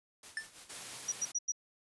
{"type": "noise with tremolo", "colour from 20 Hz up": "white", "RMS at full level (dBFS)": -50, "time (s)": [0.23, 0.97], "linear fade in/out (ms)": 2, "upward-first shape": "sine", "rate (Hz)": 6.1, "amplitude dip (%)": 65}
{"type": "tone with exponential decay", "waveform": "square", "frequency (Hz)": 1771, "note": "A6", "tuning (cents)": 11, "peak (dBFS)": -32, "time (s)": [0.37, 0.49], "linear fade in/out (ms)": 1, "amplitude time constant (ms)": 25}
{"type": "high-pass noise", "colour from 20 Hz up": "white", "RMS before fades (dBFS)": -45, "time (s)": [0.69, 1.32], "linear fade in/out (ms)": 10, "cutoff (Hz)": 100, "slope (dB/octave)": 96}
{"type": "tone bursts", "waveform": "sine", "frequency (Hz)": 5800, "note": "F#8", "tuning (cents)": -35, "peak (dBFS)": -30, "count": 4, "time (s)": [1.08, 1.521], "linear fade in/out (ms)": 10, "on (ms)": 42, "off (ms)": 91}
{"effects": ["resampled to 24000 Hz"]}